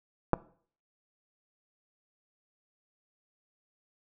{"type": "clicks", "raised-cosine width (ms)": 1, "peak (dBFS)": [-9, -13], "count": 2, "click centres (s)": [0.333, 0.339], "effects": ["noise-tail reverb RT60 0.5 s tail -20 dB re dry"]}